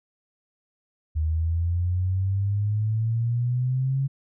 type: exponential sweep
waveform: sine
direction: up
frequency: 77.1 to 137.7 Hz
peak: -21 dBFS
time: 1.15-4.08 s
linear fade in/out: 20 ms
effects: none